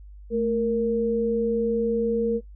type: tone pair together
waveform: sine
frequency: 219.7 / 465.5 Hz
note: A3 / A#4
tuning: -2 / -2 cents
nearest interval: octave + minor second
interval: 1300 cents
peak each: -26 / -21 dBFS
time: 0.3-2.41 s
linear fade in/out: 50 ms
effects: noise-tail reverb RT60 0.1 s tail -18 dB re dry + added 50 Hz sine -41 dBFS peak until 2.55 s